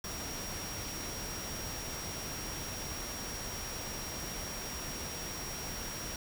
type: tone in noise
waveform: sine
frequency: 5620 Hz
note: F8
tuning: 10 cents sharp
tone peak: -43 dBFS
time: 0.04-6.16 s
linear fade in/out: 2 ms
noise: pink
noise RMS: -41 dBFS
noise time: 0.04-6.16 s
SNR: -5 dB
effects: none